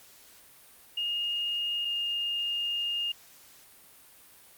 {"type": "tone pair in turn", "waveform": "sine", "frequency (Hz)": [2844, 2830], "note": ["F7", "F7"], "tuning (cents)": [31, 22], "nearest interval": "unison", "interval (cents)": 9, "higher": "first", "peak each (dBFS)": -28, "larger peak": "neither", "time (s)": [[0.97, 1.85], [1.85, 3.12]], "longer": "second", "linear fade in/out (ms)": 5, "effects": ["white hiss -55 dBFS RMS until 4.57 s", "Opus 48 kbps"]}